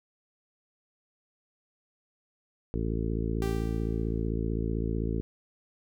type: harmonic tone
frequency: 55.7 Hz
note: A1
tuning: 22 cents sharp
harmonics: 1 / 2 / 3 / 4 / 5 / 6 / 7 / 8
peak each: -31 / -34 / -36 / -37 / -38 / -39 / -39 / -40 dBFS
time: 2.74-5.21 s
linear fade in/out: 0 ms
type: tone with exponential decay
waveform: sawtooth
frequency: 392 Hz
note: G4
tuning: in tune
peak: -29 dBFS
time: 3.42-4.3 s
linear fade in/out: 1 ms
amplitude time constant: 190 ms
effects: none